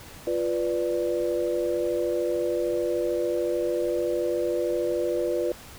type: chord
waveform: sine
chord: B diminished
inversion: second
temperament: equal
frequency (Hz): 349.2 / 493.9 / 587.3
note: F4 / B4 / D5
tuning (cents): 0 / 0 / 0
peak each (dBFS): -27 / -27 / -29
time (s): 0.27-5.52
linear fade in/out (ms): 2
effects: pink hiss -45 dBFS RMS until 5.78 s